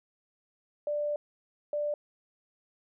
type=tone pair in turn; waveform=sine; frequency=590 / 590 Hz; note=D5 / D5; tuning=+8 / +8 cents; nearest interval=unison; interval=0 cents; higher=neither; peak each=-28 dBFS; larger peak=neither; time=0.87-1.16 / 1.73-1.94 s; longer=first; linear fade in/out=2 ms; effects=none